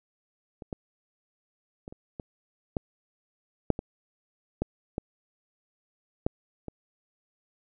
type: clicks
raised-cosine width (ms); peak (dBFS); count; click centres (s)
2; -27 / -20 / -26 / -30 / -23 / -14 / -7 / -19 / -13 / -16 / -11 / -23; 12; 0.622 / 0.728 / 1.879 / 1.925 / 2.198 / 2.768 / 3.703 / 3.791 / 4.62 / 4.981 / 6.265 / 6.683
effects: none